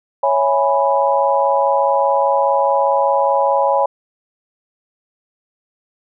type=chord; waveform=sine; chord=C# minor seventh; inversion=none; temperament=equal; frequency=554.4 / 659.3 / 830.6 / 987.8 Hz; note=C#5 / E5 / G#5 / B5; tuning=0 / 0 / 0 / 0 cents; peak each=-16 / -22 / -17 / -18 dBFS; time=0.23-3.86 s; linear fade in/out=5 ms; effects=none

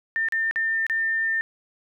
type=tone with dropouts; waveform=sine; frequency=1802 Hz; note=A6; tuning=41 cents sharp; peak=-21 dBFS; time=0.16-1.41 s; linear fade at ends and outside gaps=0 ms; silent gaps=0.286-0.323 / 0.511-0.559 / 0.866-0.898 s; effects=none

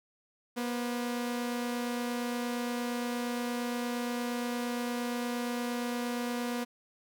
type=tone pair together; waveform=sawtooth; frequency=240.7 / 510 Hz; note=B3 / C5; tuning=-44 / -44 cents; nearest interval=octave + minor second; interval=1300 cents; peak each=-28 / -38 dBFS; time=0.56-6.65 s; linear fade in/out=20 ms; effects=none

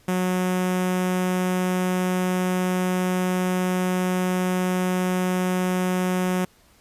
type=tone with notch filter; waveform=sawtooth; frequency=183 Hz; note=F#3; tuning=19 cents flat; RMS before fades=-23 dBFS; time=0.08-6.45 s; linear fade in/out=5 ms; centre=4300 Hz; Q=1.8; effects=pink hiss -57 dBFS RMS until 6.8 s + resampled to 32000 Hz

